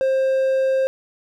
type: tone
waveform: triangle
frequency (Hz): 530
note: C5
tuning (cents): +22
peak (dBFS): -14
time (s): 0.01-0.87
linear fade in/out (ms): 0
effects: none